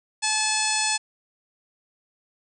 harmonic tone with a mistuned harmonic, 863 Hz, A5, 34 cents flat, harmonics 1 / 2 / 3 / 4 / 5 / 6 / 7 / 8 / 9 / 10, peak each -29 / -32 / -29 / -33 / -30 / -31 / -34 / -32 / -31 / -29 dBFS, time 0.22-0.98 s, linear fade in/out 20 ms, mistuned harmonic 9, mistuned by +18 cents, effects none

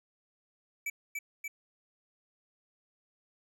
square tone with echo, 2306 Hz, D7, 32 cents flat, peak -33 dBFS, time 0.86-0.9 s, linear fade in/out 5 ms, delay 290 ms, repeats 2, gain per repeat -2 dB, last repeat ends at 1.48 s, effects none

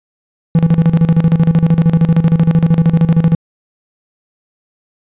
triangle tone with tremolo, 164.81 Hz, E3, in tune, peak -3 dBFS, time 0.55-3.35 s, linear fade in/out 2 ms, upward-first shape square, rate 13 Hz, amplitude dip 75%, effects resampled to 8000 Hz

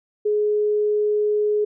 sine tone, 419.9 Hz, G#4, 19 cents sharp, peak -17 dBFS, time 0.25-1.65 s, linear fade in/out 10 ms, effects none

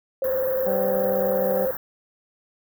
sine tone with vibrato, 523.3 Hz, C5, in tune, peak -21 dBFS, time 0.22-1.71 s, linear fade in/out 2 ms, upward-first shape square, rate 20 Hz, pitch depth 44 cents each way
white band-stop noise, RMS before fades -32 dBFS, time 0.24-1.77 s, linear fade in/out 2 ms, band 1800 to 13000 Hz, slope 96 dB/octave
harmonic tone, 194.3 Hz, G3, 15 cents flat, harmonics 1 / 2 / 3 / 4, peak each -30 / -32 / -28 / -33 dBFS, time 0.66-1.66 s, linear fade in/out 10 ms
effects none

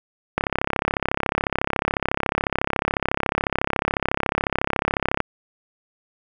click train, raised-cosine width 0.5 ms, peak -4 dBFS, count 165, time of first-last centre 0.38-5.204 s, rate 34 Hz, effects none

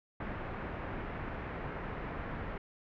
pink low-pass noise, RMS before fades -40 dBFS, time 0.2-2.58 s, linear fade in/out 5 ms, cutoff 2100 Hz, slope 24 dB/octave, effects none

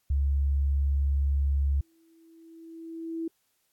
sine tone, 69.8 Hz, C#2, 13 cents sharp, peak -22 dBFS, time 0.1-1.81 s, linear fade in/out 5 ms
sine tone with exponential growth, 328.2 Hz, E4, 8 cents flat, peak -28 dBFS, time 1.67-3.28 s, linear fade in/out 5 ms, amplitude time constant 350 ms
effects white hiss -73 dBFS RMS until 3.72 s + AAC 64 kbps

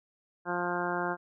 harmonic tone, 176.3 Hz, F3, 17 cents sharp, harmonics 1 / 2 / 3 / 4 / 5 / 6 / 7 / 8 / 9, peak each -39 / -35 / -39 / -36 / -37 / -38 / -43 / -37 / -39 dBFS, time 0.45-1.17 s, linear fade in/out 50 ms, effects none

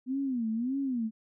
sine tone with vibrato, 246.9 Hz, B3, in tune, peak -28 dBFS, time 0.06-1.11 s, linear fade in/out 50 ms, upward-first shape sine, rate 1.7 Hz, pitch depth 200 cents each way, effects none

